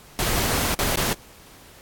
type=noise with dropouts; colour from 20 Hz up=pink; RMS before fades=-23 dBFS; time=0.19-1.13 s; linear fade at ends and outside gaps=0 ms; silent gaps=0.743-0.79 / 0.958-0.973 s; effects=pink hiss -48 dBFS RMS until 1.81 s + AAC 64 kbps